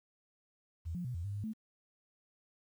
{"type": "tone with pitch steps", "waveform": "sine", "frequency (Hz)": [82.3, 176.6, 124.2, 85.1, 100.7, 102.4, 218.7], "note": ["E2", "F3", "B2", "F2", "G2", "G#2", "A3"], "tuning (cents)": [-2, 20, 10, -44, 47, -24, -10], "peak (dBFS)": -36, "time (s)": [0.85, 1.536], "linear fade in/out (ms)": 20, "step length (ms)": 98, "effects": ["11-bit"]}